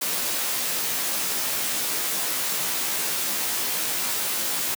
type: noise with comb filter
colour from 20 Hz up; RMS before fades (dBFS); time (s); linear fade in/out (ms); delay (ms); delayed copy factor
white; -26; 0.01-4.75; 10; 16; +0.9
effects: high-pass 150 Hz 12 dB/octave